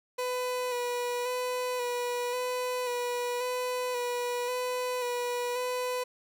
30% pulse tone with vibrato, 493.9 Hz, B4, in tune, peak -27 dBFS, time 0.18-6.04 s, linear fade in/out 10 ms, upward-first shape square, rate 0.93 Hz, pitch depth 22 cents each way, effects none

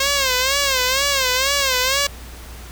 5% pulse tone with vibrato, 534 Hz, C5, 35 cents sharp, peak -5 dBFS, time 0-2.07 s, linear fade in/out 5 ms, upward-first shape sine, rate 2.1 Hz, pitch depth 110 cents each way, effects added 60 Hz sine -35 dBFS peak until 2.71 s + pink hiss -40 dBFS RMS until 2.71 s

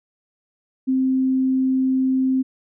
sine tone, 261.6 Hz, C4, in tune, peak -16 dBFS, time 0.87-2.43 s, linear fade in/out 20 ms, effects none

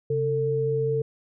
sine tone pair together, 135.36 / 447.6 Hz, C#3 / A4, -41 / +30 cents, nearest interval octave + major sixth, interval 2071 cents, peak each -27 / -23 dBFS, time 0.1-1.02 s, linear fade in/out 5 ms, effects none

